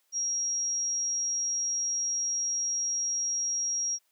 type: tone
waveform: sine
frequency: 5640 Hz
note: F8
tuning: 16 cents sharp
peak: -27 dBFS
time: 0.12-3.99 s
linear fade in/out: 50 ms
effects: white hiss -72 dBFS RMS until 4.11 s + high-pass 400 Hz 12 dB/octave